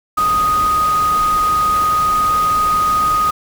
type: tone in noise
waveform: sine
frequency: 1244.5 Hz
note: D#6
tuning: in tune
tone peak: -12 dBFS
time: 0.17-3.31 s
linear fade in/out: 10 ms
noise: pink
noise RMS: -27 dBFS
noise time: 0.17-3.31 s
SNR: +12 dB
effects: none